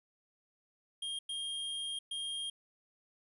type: tone bursts at uneven times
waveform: square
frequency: 3223 Hz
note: G7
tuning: 47 cents sharp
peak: -37 dBFS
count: 3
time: 1.02-1.19 / 1.29-1.99 / 2.11-2.5 s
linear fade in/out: 5 ms
effects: resampled to 32000 Hz + 12-bit